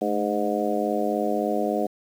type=harmonic tone with a mistuned harmonic; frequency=103.5 Hz; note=G#2; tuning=5 cents flat; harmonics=2 / 3 / 4 / 5 / 6 / 7; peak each=-29 / -29 / -29 / -29 / -29 / -29 dBFS; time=0.01-1.87 s; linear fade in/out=10 ms; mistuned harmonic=2; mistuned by=+63 cents; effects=8-bit